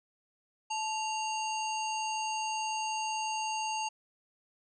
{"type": "harmonic tone with a mistuned harmonic", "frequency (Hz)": 926, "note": "A#5", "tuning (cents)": -12, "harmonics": [1, 3, 5, 7, 9], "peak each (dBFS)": [-33, -38, -43, -41, -51], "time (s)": [0.7, 3.89], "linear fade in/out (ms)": 10, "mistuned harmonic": 1, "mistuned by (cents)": -99, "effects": []}